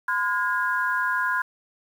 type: tone cluster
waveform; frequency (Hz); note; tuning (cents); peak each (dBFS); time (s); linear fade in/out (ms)
sine; 1021 / 1430 / 1641; C6 / F6 / G#6; -43 / +41 / -21; -26; 0.08-1.42; 5
effects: 8-bit